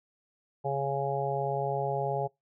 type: harmonic tone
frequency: 138.59 Hz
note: C#3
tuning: in tune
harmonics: 1 / 3 / 4 / 5 / 6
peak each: -34 / -34 / -34 / -34 / -34 dBFS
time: 0.64-2.28 s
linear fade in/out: 20 ms
effects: noise-tail reverb RT60 0.2 s tail -25 dB re dry